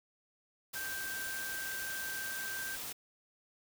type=tone in noise; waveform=sine; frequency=1568 Hz; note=G6; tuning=in tune; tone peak=-39 dBFS; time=0.75-2.76 s; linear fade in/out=10 ms; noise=white; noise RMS=-42 dBFS; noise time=0.73-2.93 s; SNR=0 dB; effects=none